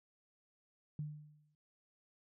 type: tone with exponential decay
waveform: sine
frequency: 150 Hz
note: D3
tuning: 37 cents sharp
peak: -36 dBFS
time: 0.99-1.55 s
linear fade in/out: 2 ms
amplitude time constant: 120 ms
effects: none